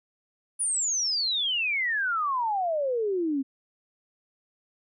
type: exponential sweep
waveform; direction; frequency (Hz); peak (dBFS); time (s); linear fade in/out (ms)
sine; down; 9900 to 261.6; -24; 0.59-3.43; 20
effects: none